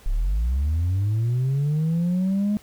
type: linear sweep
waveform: sine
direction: up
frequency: 30.86 to 211 Hz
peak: -17 dBFS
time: 0.06-2.57 s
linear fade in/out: 0 ms
effects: tanh soft clip ceiling -18 dBFS + pink hiss -51 dBFS RMS until 2.62 s